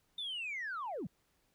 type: linear sweep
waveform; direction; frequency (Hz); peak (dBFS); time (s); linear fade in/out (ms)
sine; down; 3620 to 127.3; -36; 0.18-1.07; 5
effects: tanh soft clip ceiling -34 dBFS + pink hiss -75 dBFS RMS until 1.54 s